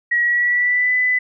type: tone with pitch glide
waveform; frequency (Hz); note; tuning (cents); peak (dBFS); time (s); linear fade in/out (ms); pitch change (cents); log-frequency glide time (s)
sine; 1911 to 2000; A#6 to B6; +43 to +21; -14; 0.11-1.19; 10; +78; 0.22-0.93
effects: none